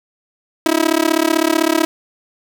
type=tone with amplitude modulation; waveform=sawtooth; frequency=323.2 Hz; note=E4; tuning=34 cents flat; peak=-5 dBFS; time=0.66-1.85 s; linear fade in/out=0 ms; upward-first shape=sine; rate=35.8 Hz; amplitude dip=100%; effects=none